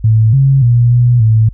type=tone with pitch steps; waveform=sine; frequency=110.5 / 136.1 / 119.5 / 121.4 / 110.7 Hz; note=A2 / C#3 / A#2 / B2 / A2; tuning=+8 / -31 / +43 / -29 / +11 cents; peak=-5 dBFS; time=0.04-1.49 s; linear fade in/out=5 ms; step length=290 ms; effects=added 49 Hz sine -27 dBFS peak until 1.53 s